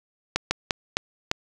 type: slowing click train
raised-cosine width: 0.2 ms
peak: -4 dBFS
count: 5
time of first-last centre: 0.36-1.314 s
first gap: 150 ms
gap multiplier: 1.32
effects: none